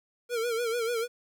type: tone with vibrato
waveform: square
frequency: 466.2 Hz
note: A#4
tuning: in tune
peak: -28 dBFS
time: 0.29-1.08 s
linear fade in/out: 50 ms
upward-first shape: sine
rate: 6.8 Hz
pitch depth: 81 cents each way
effects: 11-bit